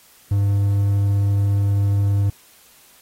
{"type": "tone", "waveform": "triangle", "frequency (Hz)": 100.3, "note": "G2", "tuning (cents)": 40, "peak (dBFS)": -13, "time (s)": [0.31, 2.3], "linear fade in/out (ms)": 5, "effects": ["white hiss -51 dBFS RMS until 3.01 s", "AAC 48 kbps"]}